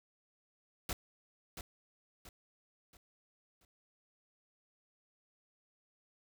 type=noise with echo; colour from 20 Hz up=pink; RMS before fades=-37 dBFS; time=0.89-0.93 s; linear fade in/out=2 ms; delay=680 ms; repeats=4; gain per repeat=-8 dB; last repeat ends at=3.65 s; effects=none